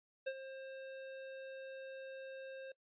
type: tone with ADSR envelope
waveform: square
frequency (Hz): 532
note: C5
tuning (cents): +29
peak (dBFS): -36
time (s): 0.26-2.72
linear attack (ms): 14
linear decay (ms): 57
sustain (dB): -11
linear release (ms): 4
effects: noise-tail reverb RT60 0.1 s tail -22 dB re dry + resampled to 8000 Hz